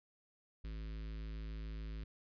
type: tone with notch filter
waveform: square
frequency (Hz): 53.5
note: A1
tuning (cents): -48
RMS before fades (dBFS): -44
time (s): 0.64-2.04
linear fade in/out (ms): 5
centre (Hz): 770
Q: 0.58
effects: resampled to 11025 Hz